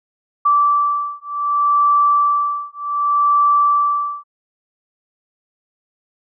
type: beating tone pair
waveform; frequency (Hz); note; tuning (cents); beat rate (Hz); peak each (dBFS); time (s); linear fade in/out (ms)
sine; 1163 / 1163.66; D6 / D6; -17 / -16; 0.66; -16; 0.45-4.24; 10
effects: none